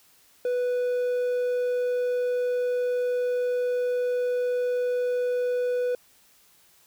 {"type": "tone", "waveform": "triangle", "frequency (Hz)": 493.9, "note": "B4", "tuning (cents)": 0, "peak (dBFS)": -21, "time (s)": [0.45, 5.95], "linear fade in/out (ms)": 2, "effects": ["white hiss -59 dBFS RMS until 6.86 s"]}